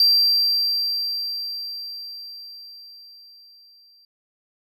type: tone with exponential decay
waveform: triangle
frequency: 4713 Hz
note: D8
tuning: 5 cents sharp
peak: -11 dBFS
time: 0-4.05 s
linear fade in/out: 2 ms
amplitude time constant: 880 ms
effects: none